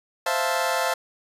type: chord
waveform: 25% pulse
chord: F major seventh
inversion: second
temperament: equal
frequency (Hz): 523.3 / 659.3 / 698.5 / 880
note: C5 / E5 / F5 / A5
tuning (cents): 0 / 0 / 0 / 0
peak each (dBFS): -24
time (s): 0.26-0.94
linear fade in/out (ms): 5
effects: resampled to 32000 Hz